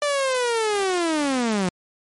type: linear sweep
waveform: sawtooth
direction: down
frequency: 592 to 174.8 Hz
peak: -16 dBFS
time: 0.02-1.69 s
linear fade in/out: 2 ms
effects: MP3 48 kbps